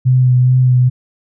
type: tone with vibrato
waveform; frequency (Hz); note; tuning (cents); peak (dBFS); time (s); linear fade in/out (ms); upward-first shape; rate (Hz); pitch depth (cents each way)
sine; 126.8; B2; +46; -7; 0.05-0.9; 20; sine; 2.4; 20
effects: none